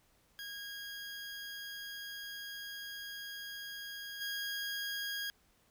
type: tone with level steps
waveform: 20% pulse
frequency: 1635 Hz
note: G#6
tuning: 28 cents flat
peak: -38 / -32 dBFS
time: 0.39-5.3 s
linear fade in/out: 0 ms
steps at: 4.2 s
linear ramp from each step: 20 ms
effects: pink hiss -70 dBFS RMS until 5.7 s